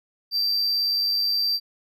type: tone with amplitude modulation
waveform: triangle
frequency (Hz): 4689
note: D8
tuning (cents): -4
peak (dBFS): -18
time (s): 0.31-1.6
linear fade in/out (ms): 50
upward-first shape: sine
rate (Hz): 98.8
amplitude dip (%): 30
effects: none